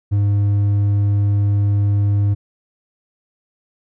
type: tone with hard clipping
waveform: sine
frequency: 101.5 Hz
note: G#2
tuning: 39 cents flat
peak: -14 dBFS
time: 0.11-2.35 s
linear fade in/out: 20 ms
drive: 3 dB
effects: none